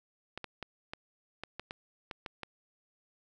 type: clicks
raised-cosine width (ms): 0.3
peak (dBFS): -23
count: 10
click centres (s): 0.376 / 0.443 / 0.627 / 0.935 / 1.436 / 1.596 / 1.709 / 2.112 / 2.262 / 2.433
effects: none